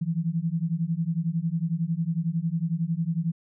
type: beating tone pair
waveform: sine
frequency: 160.4 / 171.4 Hz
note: E3 / F3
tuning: -47 / -32 cents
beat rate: 11 Hz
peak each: -27 / -27 dBFS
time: 0.01-3.32 s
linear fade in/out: 10 ms
effects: none